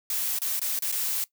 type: noise with dropouts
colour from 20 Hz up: blue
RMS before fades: -28 dBFS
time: 0.1-1.24 s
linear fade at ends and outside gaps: 1 ms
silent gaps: 0.388-0.418 / 0.594-0.616 / 0.79-0.822 / 0.916-0.924 s
effects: noise-tail reverb RT60 0.1 s tail -19 dB re dry